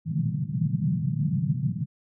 white band-pass noise, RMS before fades -26 dBFS, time 0.05-1.86 s, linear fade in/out 50 ms, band 120 to 180 Hz, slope 48 dB/octave, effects none

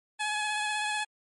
15% pulse tone with vibrato, 846 Hz, G#5, 32 cents sharp, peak -22 dBFS, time 0.19-1.05 s, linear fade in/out 20 ms, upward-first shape sine, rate 16 Hz, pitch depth 21 cents each way, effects MP3 48 kbps

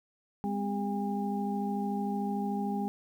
sine tone cluster, 202.5 / 255.9 / 403.4 / 808 Hz, G#3 / C4 / G4 / G#5, -43 / -38 / +50 / -48 cents, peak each -31 / -39 / -39 / -36 dBFS, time 0.44-2.88 s, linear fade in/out 0 ms, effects 10-bit

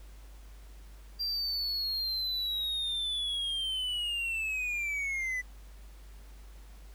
triangle linear sweep, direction down, 4744 to 1975.5 Hz, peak -29 dBFS, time 1.19-5.42 s, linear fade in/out 20 ms, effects added 50 Hz sine -47 dBFS peak until 6.94 s + pink hiss -60 dBFS RMS until 6.94 s

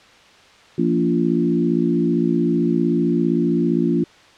harmonic tone with a mistuned harmonic, 57.5 Hz, A#1, 23 cents flat, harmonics 3 / 4 / 5 / 6, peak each -21 / -21 / -21 / -21 dBFS, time 0.78-4.04 s, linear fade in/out 5 ms, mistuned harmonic 4, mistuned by +15 cents, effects white hiss -48 dBFS RMS until 4.37 s + low-pass 4000 Hz 12 dB/octave

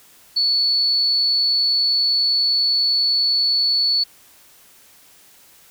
sine tone, 4435 Hz, C#8, in tune, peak -15 dBFS, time 0.36-4.04 s, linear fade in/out 10 ms, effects white hiss -50 dBFS RMS until 5.7 s

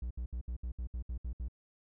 triangle tone bursts, 60.2 Hz, B1, 44 cents flat, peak -33 dBFS, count 10, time 0.02-1.484 s, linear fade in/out 5 ms, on 87 ms, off 66 ms, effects none

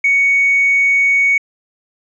sine tone with hard clipping, 2230 Hz, C#7, 10 cents sharp, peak -10 dBFS, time 0.04-1.38 s, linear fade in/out 5 ms, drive 1 dB, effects resampled to 22050 Hz

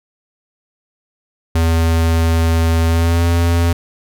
square tone with pitch glide, 82.3 to 85.01 Hz, E2 to F2, -2 to -46 cents, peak -12 dBFS, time 1.55-3.73 s, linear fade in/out 5 ms, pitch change +56 cents, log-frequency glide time 2.86-3.24 s, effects none

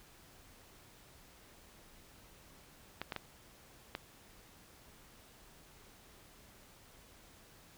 clicks, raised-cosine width 0.3 ms, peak -22 dBFS, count 4, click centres 3.016 / 3.122 / 3.163 / 3.951 s, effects pink hiss -60 dBFS RMS until 7.77 s

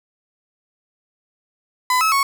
35% pulse tone with pitch steps, 1006 / 1295 / 1106 Hz, B5 / E6 / C#6, +32 / -31 / -4 cents, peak -13 dBFS, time 1.9-2.23 s, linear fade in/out 2 ms, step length 110 ms, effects none

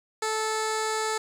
15% pulse tone with low-pass filter, 437 Hz, A4, 12 cents flat, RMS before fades -28 dBFS, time 0.22-1.18 s, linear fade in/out 5 ms, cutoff 8200 Hz, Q 1.9, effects 8-bit

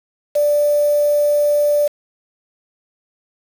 sine tone with quantisation, 587.3 Hz, D5, in tune, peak -12 dBFS, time 0.35-1.88 s, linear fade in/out 10 ms, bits 5, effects none

